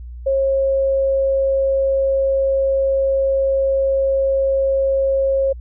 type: tone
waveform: sine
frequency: 541 Hz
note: C#5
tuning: 42 cents flat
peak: -14 dBFS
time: 0.26-5.53 s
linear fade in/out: 10 ms
effects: added 60 Hz sine -30 dBFS peak until 5.6 s